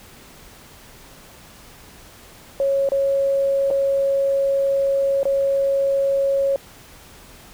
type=tone with dropouts; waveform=sine; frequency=550 Hz; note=C#5; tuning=14 cents flat; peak=-16 dBFS; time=2.6-6.56 s; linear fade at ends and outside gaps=1 ms; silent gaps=2.889-2.919 / 3.704-3.71 / 5.231-5.254 s; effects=pink hiss -45 dBFS RMS until 7.53 s